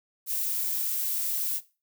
violet noise, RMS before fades -29 dBFS, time 0.26-1.61 s, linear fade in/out 50 ms, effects noise-tail reverb RT60 0.3 s tail -17 dB re dry

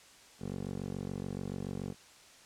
15% pulse tone with band-pass filter, 47 Hz, F#1, 28 cents sharp, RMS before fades -39 dBFS, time 0.39-1.95 s, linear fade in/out 50 ms, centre 280 Hz, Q 1.6, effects white hiss -57 dBFS RMS until 2.45 s + low-pass 8000 Hz 12 dB/octave

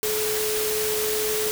sine tone in noise, 429.3 Hz, A4, 43 cents flat, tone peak -25 dBFS, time 0.03-1.51 s, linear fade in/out 0 ms, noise white, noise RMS -27 dBFS, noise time 0.03-1.51 s, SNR -1 dB, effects none

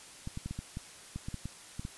clicks, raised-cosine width 5 ms, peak -25 dBFS, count 12, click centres 0.274 / 0.374 / 0.46 / 0.51 / 0.59 / 0.771 / 1.16 / 1.285 / 1.343 / 1.456 / 1.795 / 1.851 s, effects white hiss -51 dBFS RMS until 1.97 s + resampled to 24000 Hz

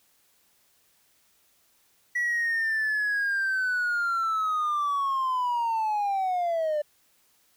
triangle linear sweep, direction down, 1948 to 587.3 Hz, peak -21 dBFS, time 2.15-6.82 s, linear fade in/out 10 ms, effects tanh soft clip ceiling -19 dBFS + white hiss -65 dBFS RMS until 7.56 s

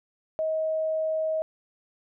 sine tone, 633 Hz, D#5, 30 cents sharp, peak -24 dBFS, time 0.39-1.42 s, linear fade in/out 0 ms, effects none

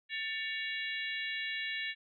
harmonic tone with a mistuned harmonic, 560 Hz, C#5, 18 cents sharp, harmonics 3 / 4 / 5 / 6 / 7, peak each -38 / -40 / -42 / -44 / -45 dBFS, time 0.09-1.95 s, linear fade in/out 50 ms, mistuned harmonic 3, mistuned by +95 cents, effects none

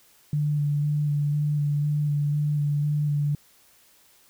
sine tone with vibrato, 147.1 Hz, D3, 3 cents sharp, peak -21 dBFS, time 0.33-3.35 s, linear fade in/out 2 ms, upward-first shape square, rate 2 Hz, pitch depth 15 cents each way, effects white hiss -58 dBFS RMS until 4.29 s

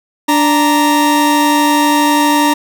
40% pulse tone pair together, 293.3 / 932.3 Hz, D4 / A#5, -2 / 0 cents, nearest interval octave + minor sixth, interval 2002 cents, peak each -11 dBFS, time 0.28-2.54 s, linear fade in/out 10 ms, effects none

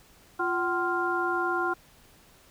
harmonic tone with a mistuned harmonic, 349.2 Hz, F4, in tune, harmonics 1 / 2 / 3 / 4, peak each -30 / -32 / -31 / -29 dBFS, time 0.39-1.74 s, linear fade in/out 10 ms, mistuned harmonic 2, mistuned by +140 cents, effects pink hiss -57 dBFS RMS until 2.5 s

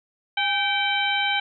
harmonic tone with a mistuned harmonic, 774 Hz, G5, 22 cents flat, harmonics 1 / 2 / 3 / 4 / 5, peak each -26 / -27 / -26 / -26 / -32 dBFS, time 0.37-1.4 s, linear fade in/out 5 ms, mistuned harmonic 1, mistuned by +86 cents, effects none

